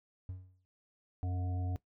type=tone with exponential decay; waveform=triangle; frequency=92.5 Hz; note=F#2; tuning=in tune; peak=-35 dBFS; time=0.29-0.65 s; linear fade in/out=0 ms; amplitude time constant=77 ms
type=harmonic tone; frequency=90.8 Hz; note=F#2; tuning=32 cents flat; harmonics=1 / 3 / 5 / 7 / 8; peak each=-33 / -45 / -54 / -56 / -49 dBFS; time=1.23-1.76 s; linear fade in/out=0 ms
effects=noise-tail reverb RT60 0.1 s tail -17 dB re dry